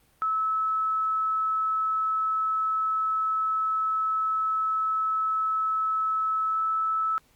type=tone with pitch glide; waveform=sine; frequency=1300 to 1307.5 Hz; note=E6 to E6; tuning=-24 to -15 cents; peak=-23 dBFS; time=0.22-7.18 s; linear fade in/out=0 ms; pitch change=+9 cents; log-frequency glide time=6.46-6.59 s; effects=pink hiss -63 dBFS RMS until 7.35 s + Opus 32 kbps